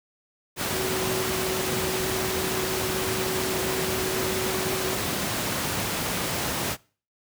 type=tone in noise; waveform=sine; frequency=375.6 Hz; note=F#4; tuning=26 cents sharp; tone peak=-29 dBFS; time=0.7-4.98 s; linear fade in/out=50 ms; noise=pink; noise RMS=-27 dBFS; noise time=0.56-6.77 s; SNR=-5 dB; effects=noise-tail reverb RT60 0.4 s tail -23 dB re dry + high-pass 100 Hz 12 dB/octave